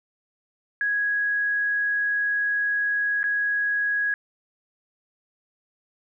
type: tone with dropouts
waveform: sine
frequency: 1661.2 Hz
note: G#6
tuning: in tune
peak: -21 dBFS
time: 0.81-4.14 s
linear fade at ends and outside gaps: 1 ms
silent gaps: 3.231-3.24 s
effects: none